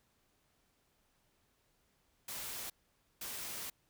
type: noise bursts at uneven times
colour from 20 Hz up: white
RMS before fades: -43 dBFS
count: 2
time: 2.28-2.7 / 3.21-3.7 s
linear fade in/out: 5 ms
effects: pink hiss -75 dBFS RMS until 3.89 s